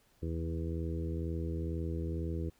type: harmonic tone with a mistuned harmonic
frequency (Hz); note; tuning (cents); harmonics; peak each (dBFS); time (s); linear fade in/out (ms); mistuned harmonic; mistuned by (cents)
82.1; E2; -6; 1 / 2 / 3 / 4 / 5 / 6; -35 / -40 / -46 / -41 / -45 / -47; 0.22-2.5; 10; 1; -39
effects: pink hiss -69 dBFS RMS until 2.59 s